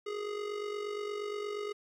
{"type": "tone with amplitude modulation", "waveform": "square", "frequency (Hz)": 415.3, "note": "G#4", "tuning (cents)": 0, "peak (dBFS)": -33, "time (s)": [0.06, 1.73], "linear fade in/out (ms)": 10, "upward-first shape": "sine", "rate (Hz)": 48.5, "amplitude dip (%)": 60, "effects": ["low-pass 5000 Hz 12 dB/octave", "11-bit"]}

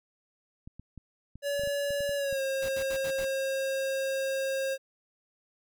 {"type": "clicks", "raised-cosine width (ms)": 5, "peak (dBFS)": -32, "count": 11, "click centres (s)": [0.675, 0.796, 0.977, 1.356, 1.595, 1.636, 1.674, 1.906, 2.006, 2.093, 2.327]}
{"type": "tone with pitch glide", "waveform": "square", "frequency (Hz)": [569, 537.1], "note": ["C#5", "C5"], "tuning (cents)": [45, 45], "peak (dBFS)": -29, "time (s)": [1.42, 4.78], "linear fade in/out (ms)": 50, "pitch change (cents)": -100, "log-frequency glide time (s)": [2.16, 2.41]}
{"type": "noise bursts", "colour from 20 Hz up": "pink", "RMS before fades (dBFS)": -42, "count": 5, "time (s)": [2.62, 3.248], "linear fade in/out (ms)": 5, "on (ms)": 68, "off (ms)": 72}
{"effects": []}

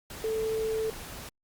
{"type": "tone in noise", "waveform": "sine", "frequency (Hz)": 441.3, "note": "A4", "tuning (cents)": 5, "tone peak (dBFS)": -27, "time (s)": [0.24, 0.9], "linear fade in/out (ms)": 2, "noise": "pink", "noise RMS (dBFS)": -42, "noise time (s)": [0.1, 1.29], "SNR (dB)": 12, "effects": ["Opus 48 kbps"]}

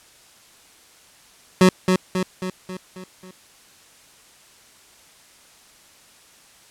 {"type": "tone with echo", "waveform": "25% pulse", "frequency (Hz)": 185, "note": "F#3", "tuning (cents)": 0, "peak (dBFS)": -6, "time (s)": [1.61, 1.69], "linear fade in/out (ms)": 2, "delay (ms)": 270, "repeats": 6, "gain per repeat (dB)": -5, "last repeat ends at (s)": 3.31, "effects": ["white hiss -51 dBFS RMS until 6.7 s", "low-pass 10000 Hz 12 dB/octave"]}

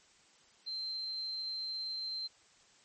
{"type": "tone", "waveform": "sine", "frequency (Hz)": 4126, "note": "C8", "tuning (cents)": -25, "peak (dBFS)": -36, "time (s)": [0.66, 2.28], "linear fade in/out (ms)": 20, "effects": ["white hiss -64 dBFS RMS until 2.84 s", "MP3 32 kbps"]}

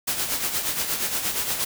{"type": "noise with tremolo", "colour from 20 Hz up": "white", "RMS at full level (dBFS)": -24, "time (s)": [0.07, 1.65], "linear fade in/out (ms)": 10, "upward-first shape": "sine", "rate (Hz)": 8.5, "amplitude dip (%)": 55, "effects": []}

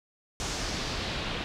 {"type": "noise with low-pass filter sweep", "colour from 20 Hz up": "pink", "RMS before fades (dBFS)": -33, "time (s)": [0.4, 1.44], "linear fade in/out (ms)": 0, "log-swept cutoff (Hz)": [6800, 3200], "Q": 1.8, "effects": []}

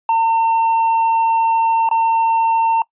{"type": "tone with dropouts", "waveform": "triangle", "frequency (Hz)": 907, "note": "A#5", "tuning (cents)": -48, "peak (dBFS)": -10, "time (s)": [0.09, 2.82], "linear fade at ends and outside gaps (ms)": 2, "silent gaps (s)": [1.89, 1.912], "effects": ["noise-tail reverb RT60 0.1 s tail -23 dB re dry", "resampled to 8000 Hz"]}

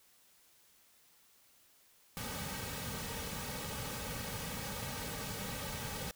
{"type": "noise with comb filter", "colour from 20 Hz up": "pink", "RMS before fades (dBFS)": -41, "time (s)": [2.17, 6.11], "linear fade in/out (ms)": 0, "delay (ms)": 2.9, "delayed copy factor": -0.75, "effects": ["white hiss -66 dBFS RMS until 6.15 s"]}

